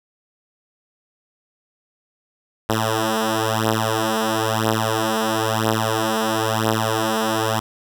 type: beating tone pair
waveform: 5% pulse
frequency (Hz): 110 / 111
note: A2 / A2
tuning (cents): 0 / +16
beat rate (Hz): 1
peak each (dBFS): -10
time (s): 2.69-7.6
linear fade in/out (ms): 10
effects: none